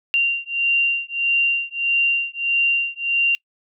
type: beating tone pair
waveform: sine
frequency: 2770 / 2771.6 Hz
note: F7 / F7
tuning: -15 / -14 cents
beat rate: 1.6 Hz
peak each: -20 dBFS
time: 0.14-3.35 s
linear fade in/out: 0 ms
effects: noise-tail reverb RT60 0.1 s tail -26 dB re dry